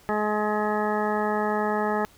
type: harmonic tone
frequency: 211.2 Hz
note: G#3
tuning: 29 cents sharp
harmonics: 1 / 2 / 3 / 4 / 5 / 6 / 8 / 9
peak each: -29 / -28 / -31 / -28 / -36 / -32 / -34 / -40 dBFS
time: 0.09-2.05 s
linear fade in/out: 0 ms
effects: pink hiss -55 dBFS RMS until 2.17 s